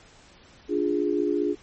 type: chord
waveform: sine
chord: D diminished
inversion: none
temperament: equal with one note detuned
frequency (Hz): 293.7 / 349.2 / 414.1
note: D4 / F4 / Ab4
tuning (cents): 0 / 0 / -5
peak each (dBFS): -26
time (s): 0.68-1.56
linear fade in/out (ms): 50
effects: pink hiss -53 dBFS RMS until 1.62 s + MP3 32 kbps